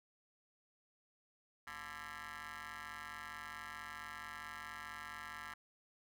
15% pulse ring-modulated tone, 154.5 Hz, D#3, 12 cents flat, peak -37 dBFS, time 1.67-5.54 s, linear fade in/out 2 ms, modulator 1490 Hz, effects none

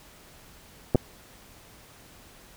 clicks, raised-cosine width 2 ms, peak -7 dBFS, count 2, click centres 0.948 / 0.956 s, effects pink hiss -52 dBFS RMS until 2.56 s

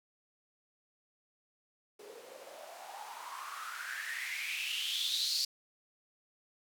blue noise with band-pass filter sweep, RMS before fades -39 dBFS, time 1.99-5.45 s, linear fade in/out 5 ms, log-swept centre 400 to 4700 Hz, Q 7.2, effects none

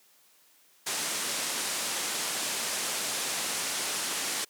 white low-pass noise, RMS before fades -32 dBFS, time 0.86-4.45 s, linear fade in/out 10 ms, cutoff 10000 Hz, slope 24 dB/octave, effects white hiss -62 dBFS RMS until 4.49 s + high-pass 200 Hz 12 dB/octave

